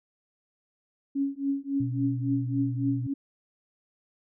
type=tone with tremolo; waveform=sine; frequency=277.2 Hz; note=C#4; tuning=in tune; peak=-22 dBFS; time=1.15-3.14 s; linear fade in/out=10 ms; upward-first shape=triangle; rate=3.6 Hz; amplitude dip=100%
type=tone with pitch glide; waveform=sine; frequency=123.47 to 122.55 Hz; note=B2 to B2; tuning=0 to -13 cents; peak=-28 dBFS; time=1.8-3.07 s; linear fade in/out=5 ms; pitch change=-13 cents; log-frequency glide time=2.03-2.79 s
effects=none